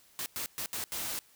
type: noise bursts at uneven times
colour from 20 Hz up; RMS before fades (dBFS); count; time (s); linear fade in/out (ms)
white; -36; 5; 0.19-0.26 / 0.36-0.46 / 0.58-0.66 / 0.73-0.84 / 0.92-1.19; 0
effects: white hiss -62 dBFS RMS until 1.35 s